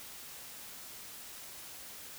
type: silence
effects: white hiss -48 dBFS RMS until 2.18 s